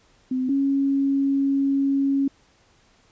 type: tone pair in turn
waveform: sine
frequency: 257.2 / 275.5 Hz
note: C4 / C#4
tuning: -30 / -11 cents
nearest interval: minor second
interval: 119 cents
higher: second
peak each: -21 / -18 dBFS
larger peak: second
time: 0.31-0.49 / 0.49-2.28 s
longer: second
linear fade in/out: 5 ms
effects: pink hiss -59 dBFS RMS until 3.11 s + resampled to 16000 Hz